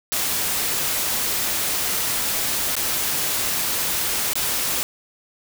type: noise with dropouts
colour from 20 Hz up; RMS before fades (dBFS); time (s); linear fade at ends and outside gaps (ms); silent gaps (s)
white; -23; 0.12-4.83; 0; 2.753-2.766 / 4.334-4.355
effects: none